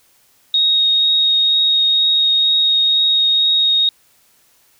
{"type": "tone with vibrato", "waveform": "sine", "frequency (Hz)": 3746, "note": "A#7", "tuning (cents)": 8, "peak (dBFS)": -11, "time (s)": [0.54, 3.89], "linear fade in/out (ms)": 2, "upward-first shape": "triangle", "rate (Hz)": 2.1, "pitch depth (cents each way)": 9, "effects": ["white hiss -55 dBFS RMS until 4.79 s"]}